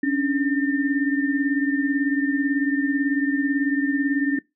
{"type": "tone cluster", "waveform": "sine", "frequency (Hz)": [275.7, 293.8, 1804], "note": ["C#4", "D4", "A6"], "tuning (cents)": [-9, 1, 43], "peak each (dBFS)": [-21, -24, -28], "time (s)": [0.03, 4.39], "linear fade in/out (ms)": 5, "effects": ["noise-tail reverb RT60 0.2 s tail -22 dB re dry"]}